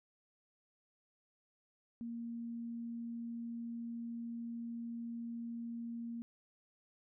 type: tone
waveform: sine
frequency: 233.4 Hz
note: A#3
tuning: 2 cents sharp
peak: -40 dBFS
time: 2.01-6.22 s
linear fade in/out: 0 ms
effects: none